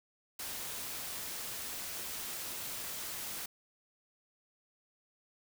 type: noise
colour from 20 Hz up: white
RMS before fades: -41 dBFS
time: 0.39-3.46 s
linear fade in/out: 5 ms
effects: none